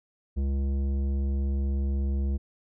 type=tone with tanh clipping; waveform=sine; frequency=68.6 Hz; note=C#2; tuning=17 cents flat; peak=-26 dBFS; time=0.36-2.38 s; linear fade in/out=20 ms; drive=12 dB; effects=none